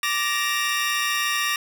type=tone cluster; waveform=30% pulse; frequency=1173 / 1753 / 1869 / 2695 / 2820 Hz; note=D6 / A6 / A#6 / E7 / F7; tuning=-2 / -7 / +4 / +38 / +16 cents; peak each=-24 / -32 / -23 / -28 / -26 dBFS; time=0.03-1.56 s; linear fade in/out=2 ms; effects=none